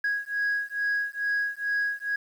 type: beating tone pair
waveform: sine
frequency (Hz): 1654 / 1656.3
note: G#6 / G#6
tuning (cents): -8 / -5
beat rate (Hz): 2.3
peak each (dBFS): -27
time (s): 0.04-2.16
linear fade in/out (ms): 5
effects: tanh soft clip ceiling -21 dBFS + 9-bit